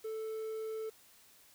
triangle tone with quantisation, 440 Hz, A4, in tune, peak -35 dBFS, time 0.04-0.9 s, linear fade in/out 10 ms, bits 10, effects white hiss -62 dBFS RMS until 1.54 s

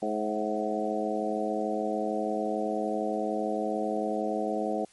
harmonic tone with a mistuned harmonic, 106.7 Hz, G#2, 47 cents sharp, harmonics 2 / 3 / 4 / 5 / 6 / 7, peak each -34 / -34 / -34 / -34 / -34 / -34 dBFS, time 0.02-4.85 s, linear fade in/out 5 ms, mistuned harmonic 6, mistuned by +42 cents, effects white hiss -59 dBFS RMS until 4.92 s + MP3 48 kbps

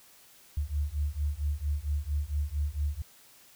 sine beating tone pair, 71.2 / 75.6 Hz, C#2 / D#2, +47 / -49 cents, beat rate 4.4 Hz, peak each -31 dBFS, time 0.57-3.02 s, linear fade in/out 5 ms, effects white hiss -57 dBFS RMS until 3.55 s

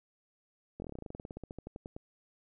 slowing click train, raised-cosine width 2 ms, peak -29 dBFS, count 23, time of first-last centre 0.8-1.965 s, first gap 21 ms, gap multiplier 1.08, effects none

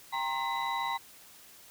sine tone cluster, 793 / 930 / 1063 / 2015 / 3894 Hz, G5 / A#5 / C6 / B6 / B7, +20 / -4 / +27 / +34 / -25 cents, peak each -36 / -32 / -35 / -37 / -39 dBFS, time 0.12-0.98 s, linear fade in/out 20 ms, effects tanh soft clip ceiling -24 dBFS + white hiss -54 dBFS RMS until 1.7 s

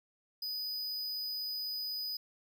square tone, 4978 Hz, D#8, in tune, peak -36 dBFS, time 0.42-2.17 s, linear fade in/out 5 ms, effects none

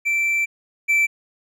triangle tone pair in turn, 2338 / 2330 Hz, D7 / D7, -8 / -14 cents, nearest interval unison, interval 6 cents, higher first, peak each -16 / -13 dBFS, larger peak second, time 0.05-0.46 / 0.88-1.07 s, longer first, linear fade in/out 20 ms, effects none

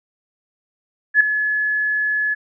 sine tone with ADSR envelope, 1707 Hz, G#6, 47 cents sharp, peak -6 dBFS, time 1.14-2.35 s, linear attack 65 ms, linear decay 3 ms, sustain -11 dB, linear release 20 ms, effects none

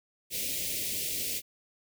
white band-stop noise, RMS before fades -33 dBFS, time 0.3-1.42 s, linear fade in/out 50 ms, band 590 to 2100 Hz, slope 48 dB/octave, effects none

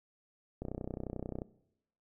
click train, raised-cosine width 2 ms, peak -25 dBFS, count 26, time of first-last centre 0.62-1.419 s, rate 31.3 Hz, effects noise-tail reverb RT60 0.8 s tail -20 dB re dry

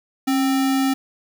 sine tone with sample-and-hold, 270 Hz, C#4, 45 cents flat, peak -16 dBFS, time 0.27-0.94 s, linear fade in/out 10 ms, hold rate 1050 Hz, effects none

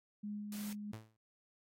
sine tone with tremolo, 207.7 Hz, G#3, in tune, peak -39 dBFS, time 0.23-0.92 s, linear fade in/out 10 ms, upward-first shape sine, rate 3 Hz, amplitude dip 30%
white noise, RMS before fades -50 dBFS, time 0.52-0.73 s, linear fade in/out 2 ms
sawtooth tone with exponential decay, 110 Hz, A2, in tune, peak -39 dBFS, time 0.93-1.17 s, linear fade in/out 5 ms, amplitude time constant 52 ms
effects noise-tail reverb RT60 0.1 s tail -23 dB re dry + AAC 48 kbps

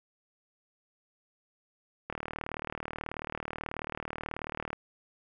click train, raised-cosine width 0.5 ms, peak -20 dBFS, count 102, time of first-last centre 2.1-4.73 s, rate 38.4 Hz, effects none

